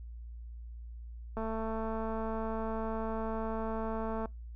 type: click train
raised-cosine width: 1 ms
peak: -24 dBFS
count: 642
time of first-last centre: 1.37-4.257 s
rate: 222 Hz
effects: noise-tail reverb RT60 0.2 s tail -25 dB re dry + added 58 Hz sine -42 dBFS peak until 4.55 s